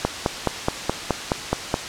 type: click train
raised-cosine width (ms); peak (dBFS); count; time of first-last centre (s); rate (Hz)
1; -4; 9; 0.05-1.741; 4.73
effects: white hiss -30 dBFS RMS until 1.88 s + low-pass 6000 Hz 12 dB/octave